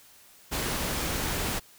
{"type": "noise", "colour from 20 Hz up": "pink", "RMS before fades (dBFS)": -30, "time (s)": [0.51, 1.6], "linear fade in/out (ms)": 20, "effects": ["white hiss -55 dBFS RMS until 1.78 s"]}